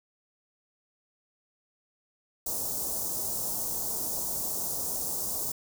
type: band-stop noise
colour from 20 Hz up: white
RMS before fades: -32 dBFS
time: 2.46-5.52 s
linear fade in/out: 5 ms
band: 900 to 5800 Hz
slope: 24 dB/octave
effects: none